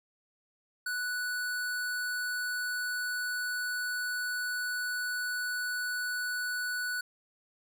square tone, 1480 Hz, F#6, in tune, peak -32 dBFS, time 0.86-7.01 s, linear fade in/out 5 ms, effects none

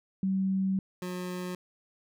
sine / 25% pulse tone pair in turn, 191.4 / 180.66 Hz, G3 / F#3, -41 / -41 cents, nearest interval minor second, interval 100 cents, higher first, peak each -25 / -30 dBFS, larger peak first, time 0.23-0.79 / 1.02-1.55 s, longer first, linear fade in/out 2 ms, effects none

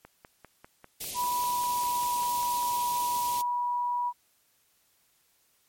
click train, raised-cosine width 0.5 ms, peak -31 dBFS, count 14, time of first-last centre 0.05-2.629 s, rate 5.04 Hz
white band-stop noise, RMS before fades -36 dBFS, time 1-3.42 s, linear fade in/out 10 ms, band 660 to 2500 Hz, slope 24 dB/octave
sine tone with pitch glide, 981 to 972.5 Hz, B5 to B5, -12 to -27 cents, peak -26 dBFS, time 1.14-4.13 s, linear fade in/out 50 ms, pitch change -15 cents, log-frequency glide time 1.34-2.31 s
effects white hiss -68 dBFS RMS until 5.68 s + MP3 64 kbps

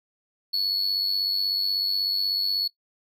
triangle tone with amplitude modulation, 4400 Hz, C#8, 14 cents flat, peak -19 dBFS, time 0.53-2.68 s, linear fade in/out 10 ms, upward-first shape sine, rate 96.3 Hz, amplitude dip 55%, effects noise-tail reverb RT60 0.1 s tail -19 dB re dry

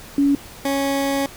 sine / 20% pulse tone pair in turn, 281.9 / 276.3 Hz, C#4 / C#4, +29 / -6 cents, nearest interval unison, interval 35 cents, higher first, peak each -13 / -14 dBFS, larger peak first, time 0.18-0.35 / 0.65-1.26 s, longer second, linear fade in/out 2 ms, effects pink hiss -40 dBFS RMS until 1.36 s

